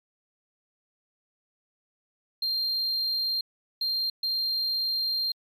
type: tone bursts at uneven times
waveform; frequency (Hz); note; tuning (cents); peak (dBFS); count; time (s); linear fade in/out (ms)
sine; 4186; C8; 0; -22; 3; 2.42-3.41 / 3.81-4.1 / 4.23-5.32; 5
effects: tanh soft clip ceiling -24 dBFS + MP3 96 kbps